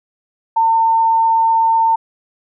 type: tone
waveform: sine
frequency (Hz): 904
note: A5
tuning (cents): +47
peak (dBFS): -10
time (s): 0.56-1.96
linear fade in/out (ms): 10
effects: none